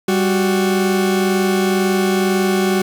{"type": "tone pair together", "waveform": "40% pulse", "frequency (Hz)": [196, 370], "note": ["G3", "F#4"], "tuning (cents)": [0, 0], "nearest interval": "major seventh", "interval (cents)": 1100, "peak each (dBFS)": -16, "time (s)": [0.08, 2.82], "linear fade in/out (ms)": 5, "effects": ["8-bit"]}